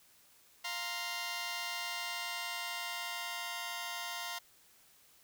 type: chord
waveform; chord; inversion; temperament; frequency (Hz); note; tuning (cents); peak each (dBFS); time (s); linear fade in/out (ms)
10% pulse; F suspended fourth; none; just; 698.5 / 931.3 / 1047.7; F5 / Bb5 / C6; 0 / -2 / +2; -34; 0.64-4.39; 10
effects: white hiss -64 dBFS RMS until 5.23 s